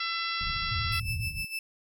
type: harmonic tone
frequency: 671 Hz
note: E5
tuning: 31 cents sharp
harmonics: 2 / 3 / 4 / 5 / 6 / 7 / 8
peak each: -34 / -36 / -37 / -38 / -39 / -39 / -40 dBFS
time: 0-1 s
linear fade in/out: 5 ms
type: low-pass noise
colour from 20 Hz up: pink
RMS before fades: -39 dBFS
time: 0.41-1.45 s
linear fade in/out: 2 ms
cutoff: 150 Hz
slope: 24 dB/octave
type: tone with vibrato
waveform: sine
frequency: 98 Hz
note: G2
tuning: in tune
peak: -31 dBFS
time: 0.7-1.3 s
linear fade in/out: 20 ms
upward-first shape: square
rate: 10 Hz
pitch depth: 240 cents each way
type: tone with tremolo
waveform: 35% pulse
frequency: 2637 Hz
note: E7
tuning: in tune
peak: -29 dBFS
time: 0.92-1.59 s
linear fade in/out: 2 ms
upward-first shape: sine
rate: 6.6 Hz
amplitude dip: 75%
effects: none